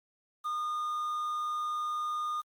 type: tone with quantisation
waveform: triangle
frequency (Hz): 1221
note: D#6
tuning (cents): -33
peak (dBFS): -29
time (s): 0.44-2.42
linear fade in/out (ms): 20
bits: 9
effects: Opus 48 kbps